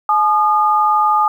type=tone pair together; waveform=sine; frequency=852.5 / 1220 Hz; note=G#5 / D#6; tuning=+45 / -34 cents; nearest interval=tritone; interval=621 cents; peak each=-14 / -13 dBFS; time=0.09-1.28 s; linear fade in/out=2 ms; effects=8-bit